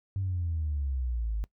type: exponential sweep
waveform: sine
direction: down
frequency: 99.2 to 50.9 Hz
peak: -27 dBFS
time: 0.16-1.44 s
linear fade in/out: 0 ms
effects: noise-tail reverb RT60 0.1 s tail -22 dB re dry + tanh soft clip ceiling -23 dBFS